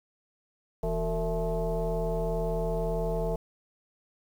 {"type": "tone with frequency modulation", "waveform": "sine", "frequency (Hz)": 246.9, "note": "B3", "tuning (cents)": 0, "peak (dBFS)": -26, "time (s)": [0.83, 3.36], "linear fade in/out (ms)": 5, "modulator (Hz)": 206, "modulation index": 2.3, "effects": ["9-bit"]}